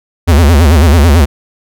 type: tone with vibrato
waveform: square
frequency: 78 Hz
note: D#2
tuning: 5 cents sharp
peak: -4 dBFS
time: 0.27-1.26 s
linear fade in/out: 20 ms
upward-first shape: sine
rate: 9.1 Hz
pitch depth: 210 cents each way
effects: none